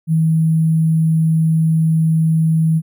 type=tone with sample-and-hold; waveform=sine; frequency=160.6 Hz; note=E3; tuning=45 cents flat; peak=-11 dBFS; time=0.07-2.82 s; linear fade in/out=50 ms; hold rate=11025 Hz; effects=none